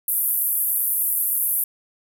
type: band-pass noise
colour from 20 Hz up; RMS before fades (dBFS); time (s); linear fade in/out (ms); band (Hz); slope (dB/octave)
pink; -22; 0.08-1.64; 2; 11000 to 14000; 48
effects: none